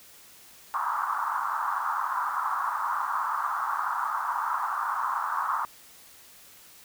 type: band-pass noise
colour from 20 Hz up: white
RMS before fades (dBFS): -29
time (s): 0.74-5.65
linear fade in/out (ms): 0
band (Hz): 910 to 1300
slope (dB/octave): 48
effects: white hiss -52 dBFS RMS until 6.84 s